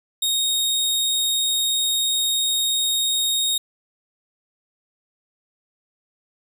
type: tone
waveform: sawtooth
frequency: 3729 Hz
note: A#7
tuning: in tune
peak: -16 dBFS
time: 0.22-3.58 s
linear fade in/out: 5 ms
effects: none